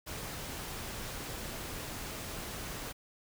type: noise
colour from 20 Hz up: pink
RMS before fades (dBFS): -41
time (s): 0.06-2.93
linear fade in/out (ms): 20
effects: none